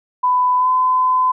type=tone with pitch glide; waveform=sine; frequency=999 to 1017 Hz; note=B5 to C6; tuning=+20 to -50 cents; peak=-12 dBFS; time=0.23-1.32 s; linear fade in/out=10 ms; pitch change=+30 cents; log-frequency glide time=0.57-0.68 s; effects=none